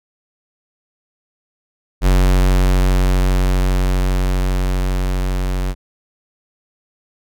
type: tone with level ramp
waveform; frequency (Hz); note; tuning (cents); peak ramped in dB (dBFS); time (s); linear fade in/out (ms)
square; 46.25; F#1; 0; -10 to -18; 2.01-5.75; 50
effects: none